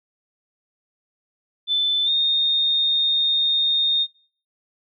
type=tone with pitch glide; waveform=sine; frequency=3520 to 3676 Hz; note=A7 to A#7; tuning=0 to -25 cents; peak=-17 dBFS; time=1.67-4.07 s; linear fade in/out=50 ms; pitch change=+75 cents; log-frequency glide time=2.05-2.1 s; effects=noise-tail reverb RT60 0.5 s tail -24 dB re dry